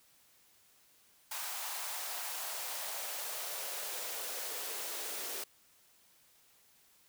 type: noise with high-pass filter sweep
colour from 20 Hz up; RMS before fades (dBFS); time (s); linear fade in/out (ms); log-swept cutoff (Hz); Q
white; -40; 1.31-5.44; 5; 880 to 390; 2.2
effects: white hiss -66 dBFS RMS until 7.08 s